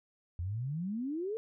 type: exponential sweep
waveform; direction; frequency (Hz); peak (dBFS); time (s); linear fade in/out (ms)
sine; up; 82.41 to 460; -33; 0.39-1.37; 0
effects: none